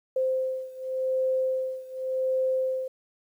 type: beating tone pair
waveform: sine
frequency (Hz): 520 / 520.88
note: C5 / C5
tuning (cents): -11 / -8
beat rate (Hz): 0.88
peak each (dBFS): -27 / -29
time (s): 0.16-2.88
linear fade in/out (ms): 5
effects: 10-bit